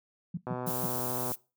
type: tone bursts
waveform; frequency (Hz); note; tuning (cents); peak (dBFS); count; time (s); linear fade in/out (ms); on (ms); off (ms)
sine; 174.1; F3; -5; -30; 4; 0.34-0.862; 5; 33; 130
type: click train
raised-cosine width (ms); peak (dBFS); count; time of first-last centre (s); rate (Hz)
1; -22; 107; 0.47-1.318; 125
type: noise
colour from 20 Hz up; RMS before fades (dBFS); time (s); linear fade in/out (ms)
violet; -35; 0.66-1.36; 20
effects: noise-tail reverb RT60 0.3 s tail -22 dB re dry + high-pass 80 Hz 12 dB/octave